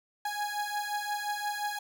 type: beating tone pair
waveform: 30% pulse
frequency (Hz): 827 / 832.7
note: G#5 / G#5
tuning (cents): -8 / +4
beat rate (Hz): 5.7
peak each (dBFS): -31 / -33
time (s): 0.25-1.79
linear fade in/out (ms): 5
effects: none

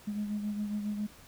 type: beating tone pair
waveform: sine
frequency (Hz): 207.7 / 215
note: G#3 / A3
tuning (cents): 0 / -40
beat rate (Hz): 7.3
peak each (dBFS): -31 / -40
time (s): 0.07-1.07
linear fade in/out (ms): 10
effects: tanh soft clip ceiling -26 dBFS + pink hiss -55 dBFS RMS until 1.27 s

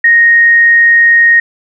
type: tone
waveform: sine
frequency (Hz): 1864.7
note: A#6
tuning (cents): 0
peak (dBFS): -3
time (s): 0.04-1.4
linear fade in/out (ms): 5
effects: none

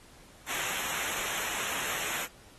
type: noise with comb filter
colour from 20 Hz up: pink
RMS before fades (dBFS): -34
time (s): 0.46-2.28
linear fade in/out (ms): 50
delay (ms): 0.21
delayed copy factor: -0.95
effects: pink hiss -56 dBFS RMS until 2.58 s + AAC 32 kbps

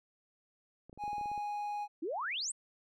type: clicks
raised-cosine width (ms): 2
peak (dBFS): -38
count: 11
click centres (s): 0.896 / 0.929 / 0.976 / 1.038 / 1.079 / 1.131 / 1.182 / 1.212 / 1.258 / 1.316 / 1.378
type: tone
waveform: triangle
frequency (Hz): 828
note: G#5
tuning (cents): -5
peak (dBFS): -33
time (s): 0.98-1.88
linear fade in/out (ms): 50
type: exponential sweep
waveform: sine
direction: up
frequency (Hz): 290.5 to 8830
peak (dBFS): -34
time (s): 2.02-2.52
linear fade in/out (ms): 10
effects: none

